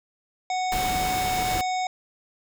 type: harmonic tone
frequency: 740 Hz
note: F#5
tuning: in tune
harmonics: 1 / 3 / 5 / 7 / 9 / 10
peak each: -24 / -34 / -38 / -41 / -43 / -44 dBFS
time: 0.5-1.87 s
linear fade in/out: 2 ms
type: noise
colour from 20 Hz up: pink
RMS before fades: -30 dBFS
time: 0.72-1.61 s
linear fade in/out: 0 ms
effects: none